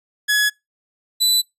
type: tone pair in turn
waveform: sawtooth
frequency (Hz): 1689 / 3986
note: G#6 / B7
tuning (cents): +29 / +15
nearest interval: octave + minor third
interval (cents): 1486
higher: second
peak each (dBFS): -11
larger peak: neither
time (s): 0.28-0.5 / 1.2-1.42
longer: neither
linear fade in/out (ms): 20
effects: noise-tail reverb RT60 0.2 s tail -26 dB re dry + resampled to 32000 Hz